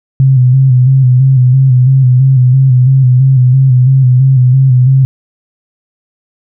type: tone with vibrato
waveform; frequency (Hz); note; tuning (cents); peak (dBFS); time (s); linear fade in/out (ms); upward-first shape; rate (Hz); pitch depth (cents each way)
sine; 129.7; C3; -15; -3; 0.2-5.05; 0; square; 3; 52
effects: none